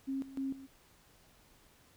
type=tone with tremolo; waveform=sine; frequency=269.5 Hz; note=C#4; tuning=49 cents flat; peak=-33 dBFS; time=0.07-0.67 s; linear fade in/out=20 ms; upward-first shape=square; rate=3.3 Hz; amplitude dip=80%; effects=pink hiss -64 dBFS RMS until 1.96 s